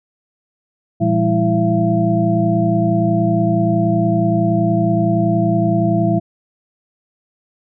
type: tone cluster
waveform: sine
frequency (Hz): 115.7 / 171.1 / 201.8 / 329.7 / 675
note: A#2 / F3 / G#3 / E4 / E5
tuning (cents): -13 / -35 / -49 / 0 / +41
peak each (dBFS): -19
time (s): 1-6.2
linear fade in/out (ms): 20
effects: none